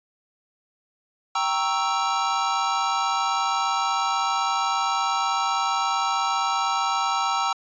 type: chord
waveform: square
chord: G diminished seventh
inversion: none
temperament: equal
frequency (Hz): 784 / 932.3 / 1108.7 / 1318.5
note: G5 / Bb5 / Db6 / Fb6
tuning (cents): 0 / 0 / 0 / 0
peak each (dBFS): -28 / -28 / -31 / -26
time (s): 1.35-7.53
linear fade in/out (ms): 5
effects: resampled to 16000 Hz